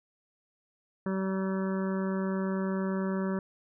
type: harmonic tone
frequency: 191.1 Hz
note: G3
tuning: 44 cents flat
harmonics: 1 / 2 / 3 / 5 / 6 / 7 / 8 / 9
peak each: -29 / -35 / -39 / -43 / -45 / -46 / -47 / -48 dBFS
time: 1.06-3.39 s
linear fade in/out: 2 ms
effects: none